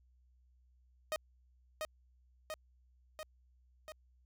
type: tone with echo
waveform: sawtooth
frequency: 622.3 Hz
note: D#5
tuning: in tune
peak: -30 dBFS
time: 1.12-1.16 s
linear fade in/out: 0 ms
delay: 690 ms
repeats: 4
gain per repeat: -3 dB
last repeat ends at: 3.92 s
effects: added 62 Hz sine -65 dBFS peak until 4.25 s